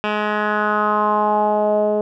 10% pulse tone with low-pass filter sweep, 210.6 Hz, G#3, 24 cents sharp, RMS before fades -18 dBFS, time 0.04-2.01 s, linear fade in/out 0 ms, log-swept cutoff 2400 to 530 Hz, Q 3.8, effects none

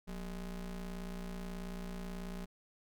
square ring-modulated tone, 105.6 Hz, G#2, 29 cents sharp, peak -38 dBFS, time 0.07-2.46 s, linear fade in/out 20 ms, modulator 76.4 Hz, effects none

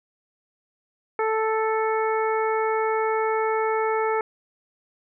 harmonic tone, 440 Hz, A4, in tune, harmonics 1 / 2 / 3 / 4 / 5, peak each -23 / -26 / -29 / -35 / -34 dBFS, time 1.19-4.21 s, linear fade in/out 2 ms, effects none

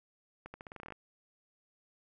accelerating click train, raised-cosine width 0.5 ms, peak -30 dBFS, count 12, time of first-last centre 0.46-0.923 s, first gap 80 ms, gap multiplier 0.86, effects none

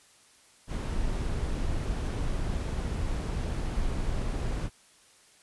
brown noise, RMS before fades -30 dBFS, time 0.67-4.7 s, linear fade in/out 50 ms, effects white hiss -59 dBFS RMS until 5.42 s + resampled to 24000 Hz

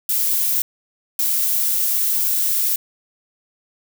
violet noise bursts at uneven times, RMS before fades -19 dBFS, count 2, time 0.09-0.62 / 1.19-2.76 s, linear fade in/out 2 ms, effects none

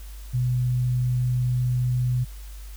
sine tone, 124.9 Hz, B2, 20 cents sharp, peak -20 dBFS, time 0.33-2.25 s, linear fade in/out 20 ms, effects added 50 Hz sine -36 dBFS peak until 2.76 s + white hiss -50 dBFS RMS until 2.76 s

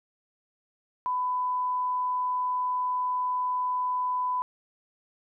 sine tone, 1000 Hz, B5, 21 cents sharp, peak -25 dBFS, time 1.06-4.42 s, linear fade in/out 0 ms, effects none

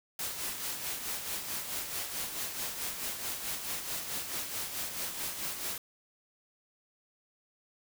white noise with tremolo, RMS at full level -35 dBFS, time 0.19-5.78 s, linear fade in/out 2 ms, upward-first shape sine, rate 4.6 Hz, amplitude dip 50%, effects none

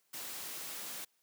white noise, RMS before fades -43 dBFS, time 0.13-1.05 s, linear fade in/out 10 ms, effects white hiss -75 dBFS RMS until 1.22 s + high-pass 150 Hz 12 dB/octave

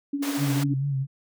sine tone with tremolo, 283 Hz, C#4, 36 cents sharp, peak -22 dBFS, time 0.13-0.74 s, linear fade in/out 5 ms, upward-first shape triangle, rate 14 Hz, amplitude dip 70%
pink high-pass noise, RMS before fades -34 dBFS, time 0.22-0.64 s, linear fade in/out 10 ms, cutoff 380 Hz, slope 96 dB/octave
sine tone with vibrato, 137.9 Hz, C#3, 9 cents flat, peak -23 dBFS, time 0.37-1.07 s, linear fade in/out 50 ms, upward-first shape sine, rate 4.5 Hz, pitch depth 58 cents each way
effects none

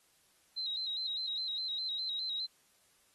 sine tone with vibrato, 3951 Hz, B7, in tune, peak -34 dBFS, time 0.56-2.47 s, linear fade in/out 20 ms, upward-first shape square, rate 4.9 Hz, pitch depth 59 cents each way, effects white hiss -69 dBFS RMS until 3.14 s + AAC 32 kbps

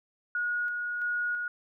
sine tone with tremolo, 1447 Hz, F#6, 39 cents flat, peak -27 dBFS, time 0.35-1.48 s, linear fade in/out 2 ms, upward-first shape square, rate 1.5 Hz, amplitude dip 30%, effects none

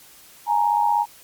sine tone pair together, 835.9 / 932.3 Hz, G#5 / A#5, +11 / 0 cents, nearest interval major second, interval 189 cents, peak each -19 dBFS, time 0.46-1.06 s, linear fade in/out 50 ms, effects white hiss -48 dBFS RMS until 1.23 s + MP3 96 kbps

